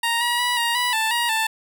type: tone with pitch steps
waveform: 15% pulse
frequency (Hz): 932 / 958 / 975 / 939 / 982 / 883 / 949 / 885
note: A#5 / A#5 / B5 / A#5 / B5 / A5 / A#5 / A5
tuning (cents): -1 / +47 / -23 / +12 / -10 / +6 / +31 / +10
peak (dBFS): -13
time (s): 0.03-1.47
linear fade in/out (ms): 5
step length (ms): 180
effects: none